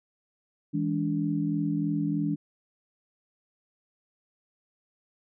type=tone cluster; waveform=sine; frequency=162.9 / 205.9 / 289.4 Hz; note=E3 / G#3 / D4; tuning=-20 / -15 / -25 cents; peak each=-29 / -32 / -28 dBFS; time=0.73-2.36 s; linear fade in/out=20 ms; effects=none